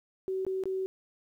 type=tone with dropouts; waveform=sine; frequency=379.1 Hz; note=F#4; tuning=42 cents sharp; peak=-29 dBFS; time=0.28-0.86 s; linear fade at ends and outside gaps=0 ms; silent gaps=0.45-0.466 / 0.637-0.656 s; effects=11-bit